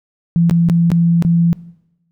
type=tone with dropouts; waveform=sine; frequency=169.3 Hz; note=E3; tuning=46 cents sharp; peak=-9 dBFS; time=0.36-1.53 s; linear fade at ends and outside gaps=0 ms; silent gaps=0.497-0.51 / 0.688-0.698 / 0.903-0.917 / 1.224-1.249 s; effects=noise-tail reverb RT60 0.9 s tail -20 dB re dry